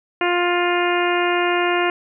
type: harmonic tone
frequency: 351.9 Hz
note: F4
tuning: 13 cents sharp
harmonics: 1 / 2 / 3 / 4 / 5 / 6 / 7 / 8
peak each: -20 / -23 / -25 / -26 / -27 / -28 / -28 / -29 dBFS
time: 0.21-1.9 s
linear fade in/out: 2 ms
effects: none